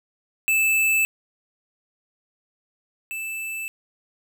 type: tone pair in turn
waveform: square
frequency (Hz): 2630 / 2640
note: E7 / E7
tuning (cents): -5 / +2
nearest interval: unison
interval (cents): 7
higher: second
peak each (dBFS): -18 / -29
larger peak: first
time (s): 0.48-1.05 / 3.11-3.68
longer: neither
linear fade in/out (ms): 0
effects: none